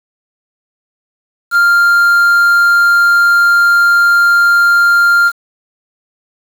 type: tone with quantisation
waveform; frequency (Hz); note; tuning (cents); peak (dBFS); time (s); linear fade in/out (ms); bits
triangle; 1396.9; F6; 0; -4; 1.51-5.32; 50; 5
effects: none